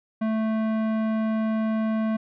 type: tone with tanh clipping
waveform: sine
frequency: 220 Hz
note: A3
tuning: in tune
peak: -24 dBFS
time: 0.21-2.17 s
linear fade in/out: 10 ms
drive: 16 dB
effects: none